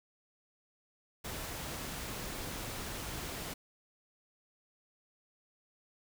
pink noise, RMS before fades -41 dBFS, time 1.24-3.54 s, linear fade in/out 10 ms, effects none

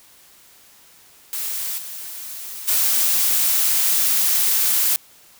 blue noise with level steps, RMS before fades -26 / -33 / -18 dBFS, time 1.33-4.96 s, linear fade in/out 0 ms, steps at 1.77 / 2.67 s, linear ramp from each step 20 ms, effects white hiss -50 dBFS RMS until 5.39 s

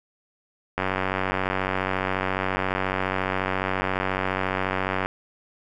click train, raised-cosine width 0.5 ms, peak -9 dBFS, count 405, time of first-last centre 0.78-5.06 s, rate 94.4 Hz, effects none

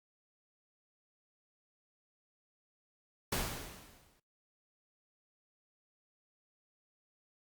pink noise with exponential decay, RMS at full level -32 dBFS, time 3.32-4.2 s, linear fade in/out 5 ms, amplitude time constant 190 ms, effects noise-tail reverb RT60 0.4 s tail -26 dB re dry + Opus 48 kbps

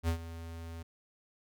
square tone with ADSR envelope, 82.9 Hz, E2, 10 cents sharp, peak -27 dBFS, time 0.03-0.83 s, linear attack 53 ms, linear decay 92 ms, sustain -15 dB, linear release 10 ms, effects none

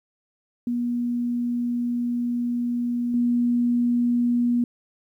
sine tone with level steps, 240.8 Hz, B3, 44 cents flat, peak -22 / -18 dBFS, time 0.67-4.64 s, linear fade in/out 2 ms, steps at 3.14 s, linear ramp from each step 2 ms, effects 10-bit

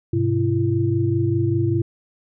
sine tone cluster, 102.7 / 127.8 / 337.7 Hz, G#2 / C3 / E4, -19 / -40 / +42 cents, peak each -21 / -22 / -21 dBFS, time 0.13-1.82 s, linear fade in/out 5 ms, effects none

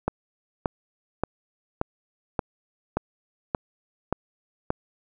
click train, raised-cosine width 1 ms, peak -9 dBFS, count 9, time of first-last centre 0.08-4.704 s, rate 1.73 Hz, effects none

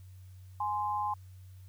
sine tone pair together, 835.1 / 1041 Hz, G#5 / C6, +9 / -9 cents, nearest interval major third, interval 382 cents, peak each -32 / -33 dBFS, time 0.6-1.14 s, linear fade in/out 5 ms, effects added 93 Hz sine -48 dBFS peak until 1.68 s + white hiss -68 dBFS RMS until 1.68 s

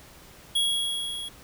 square tone with level ramp, 3322 Hz, G#7, in tune, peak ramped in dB -21 to -34 dBFS, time 0.55-1.29 s, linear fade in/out 10 ms, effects pink hiss -50 dBFS RMS until 1.43 s

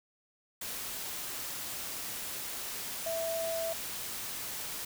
sine tone in noise, 659.3 Hz, E5, in tune, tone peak -32 dBFS, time 3.06-3.73 s, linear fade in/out 5 ms, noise white, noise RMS -39 dBFS, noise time 0.61-4.85 s, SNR +4 dB, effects none

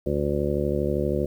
harmonic tone, 72.6 Hz, D2, 19 cents flat, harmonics 1 / 2 / 3 / 4 / 5 / 6 / 7 / 8, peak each -30 / -30 / -30 / -35 / -27 / -35 / -29 / -32 dBFS, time 0.06-1.26 s, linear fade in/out 5 ms, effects 9-bit

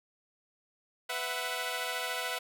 10% pulse chord, B suspended fourth, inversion none, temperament equal with one note detuned, 497.9 / 659.3 / 740 Hz, B4 / E5 / F#5, +14 / 0 / 0 cents, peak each -29 dBFS, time 1.09-2.39 s, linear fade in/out 10 ms, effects none

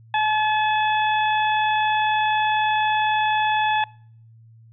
harmonic tone, 858 Hz, A5, 44 cents flat, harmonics 1 / 2 / 3 / 4, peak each -19 / -25 / -29 / -31 dBFS, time 0.14-3.84 s, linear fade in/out 2 ms, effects noise-tail reverb RT60 0.6 s tail -26 dB re dry + added 113 Hz sine -46 dBFS peak until 4.72 s

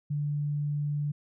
sine tone, 146.6 Hz, D3, 3 cents flat, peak -27 dBFS, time 0.1-1.12 s, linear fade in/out 10 ms, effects none

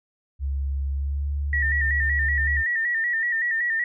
sine tone with pitch glide, 68.9 to 71.41 Hz, C#2 to D2, -10 to -48 cents, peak -23 dBFS, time 0.39-2.64 s, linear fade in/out 50 ms, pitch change +62 cents, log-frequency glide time 0.9-1.28 s
sine tone with vibrato, 1864 Hz, A#6, 1 cent flat, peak -21 dBFS, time 1.53-3.84 s, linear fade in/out 2 ms, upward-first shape square, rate 5.3 Hz, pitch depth 55 cents each way
effects none

